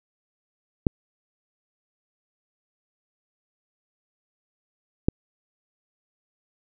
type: clicks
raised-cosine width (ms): 3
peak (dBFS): -5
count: 2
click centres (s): 0.868 / 5.085
effects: none